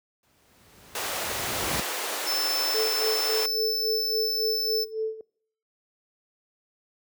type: noise with exponential growth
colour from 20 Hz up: pink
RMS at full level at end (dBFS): -27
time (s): 0.23-1.8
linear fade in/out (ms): 2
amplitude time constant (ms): 340
type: high-pass noise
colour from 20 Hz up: pink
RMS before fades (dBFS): -31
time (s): 0.95-3.46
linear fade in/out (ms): 2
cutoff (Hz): 410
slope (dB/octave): 24
type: tone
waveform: square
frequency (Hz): 5280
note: E8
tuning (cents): +2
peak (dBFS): -26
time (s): 2.26-4.85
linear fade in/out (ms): 20
type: tone with tremolo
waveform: sine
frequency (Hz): 440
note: A4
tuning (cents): 0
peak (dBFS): -24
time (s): 2.74-5.21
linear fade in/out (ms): 2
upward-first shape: sine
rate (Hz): 3.6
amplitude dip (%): 85
effects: noise-tail reverb RT60 0.6 s tail -24 dB re dry + high-pass 60 Hz 12 dB/octave